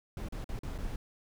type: noise with dropouts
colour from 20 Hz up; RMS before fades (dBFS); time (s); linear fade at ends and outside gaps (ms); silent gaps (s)
brown; -37; 0.17-0.96; 2; 0.286-0.323 / 0.443-0.49 / 0.591-0.633 / 0.78-0.785
effects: none